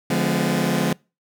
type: chord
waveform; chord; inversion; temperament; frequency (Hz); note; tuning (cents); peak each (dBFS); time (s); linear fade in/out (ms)
sawtooth; D diminished seventh; none; just; 146.83 / 176.2 / 211.4 / 253.7; D3 / F3 / Ab3 / Cb4; 0 / +16 / +31 / +47; -22 / -19 / -20 / -21; 0.1-0.93; 5
effects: noise-tail reverb RT60 0.3 s tail -26 dB re dry